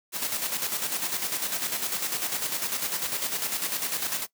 white noise with tremolo, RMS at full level -28 dBFS, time 0.12-4.27 s, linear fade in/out 50 ms, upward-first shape square, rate 10 Hz, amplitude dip 50%, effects noise-tail reverb RT60 0.1 s tail -20 dB re dry + high-pass 150 Hz 12 dB/octave

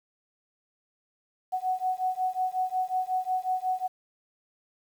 sine beating tone pair, 740 / 745.5 Hz, F#5 / F#5, 0 / +13 cents, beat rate 5.5 Hz, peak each -29 dBFS, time 1.52-3.88 s, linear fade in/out 20 ms, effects 9-bit

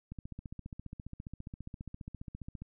click train, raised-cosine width 5 ms, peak -30 dBFS, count 38, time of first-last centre 0.12-2.62 s, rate 14.8 Hz, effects none

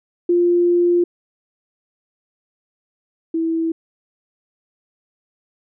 sine tone pair in turn, 349.2 / 327.3 Hz, F4 / E4, 0 / -12 cents, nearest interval minor second, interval 112 cents, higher first, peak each -12 / -17 dBFS, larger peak first, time 0.29-1.04 / 3.34-3.72 s, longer first, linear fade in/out 5 ms, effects none

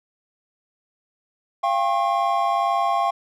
triangle tone cluster, 690 / 792 / 1083 Hz, F5 / G5 / C#6, -21 / +18 / -41 cents, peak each -21 dBFS, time 1.63-3.11 s, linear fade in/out 10 ms, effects none

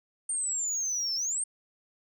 sine exponential two-way sweep, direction down then up, 8870 to 5240 to 8870 Hz, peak -26 dBFS, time 0.29-1.44 s, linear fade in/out 5 ms, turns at 1.15 s, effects tanh soft clip ceiling -26 dBFS

